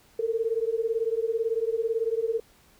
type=beating tone pair; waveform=sine; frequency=444.4 / 462.4 Hz; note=A4 / A#4; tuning=+17 / -14 cents; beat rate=18 Hz; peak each=-27 / -27 dBFS; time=0.19-2.4 s; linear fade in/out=5 ms; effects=pink hiss -59 dBFS RMS until 2.79 s